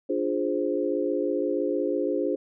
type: chord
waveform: sine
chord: D half-diminished seventh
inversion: none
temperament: equal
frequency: 293.7 / 349.2 / 415.3 / 523.3 Hz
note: D4 / F4 / Ab4 / C5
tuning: 0 / 0 / 0 / 0 cents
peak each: -29 dBFS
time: 0.09-2.36 s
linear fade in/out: 10 ms
effects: none